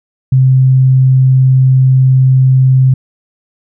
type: tone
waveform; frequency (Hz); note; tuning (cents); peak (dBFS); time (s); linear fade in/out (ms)
sine; 130.81; C3; 0; -4; 0.32-2.94; 5
effects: none